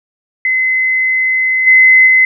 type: tone with level steps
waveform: sine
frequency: 2044 Hz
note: C7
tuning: 41 cents flat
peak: -10 / -3 / -5 dBFS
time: 0.45-2.25 s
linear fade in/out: 2 ms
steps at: 1.66 / 2.06 s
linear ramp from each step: 20 ms
effects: none